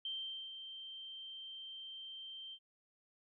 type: tone with ADSR envelope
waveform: sine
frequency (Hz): 3136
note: G7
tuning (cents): 0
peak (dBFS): -38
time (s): 0.05-2.59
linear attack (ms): 3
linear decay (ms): 450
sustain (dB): -8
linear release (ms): 61
effects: none